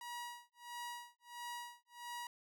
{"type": "tone with tremolo", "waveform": "sawtooth", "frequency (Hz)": 960, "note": "B5", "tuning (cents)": -49, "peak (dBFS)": -39, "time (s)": [0.01, 2.27], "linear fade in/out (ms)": 2, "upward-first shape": "sine", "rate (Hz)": 1.5, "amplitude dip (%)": 100, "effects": []}